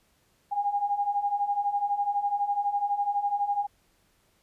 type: beating tone pair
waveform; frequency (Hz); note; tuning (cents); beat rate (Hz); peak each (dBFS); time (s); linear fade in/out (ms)
sine; 805 / 817; G5 / G#5; +46 / -29; 12; -30 / -26; 0.51-3.67; 20
effects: pink hiss -67 dBFS RMS until 4.42 s + resampled to 32000 Hz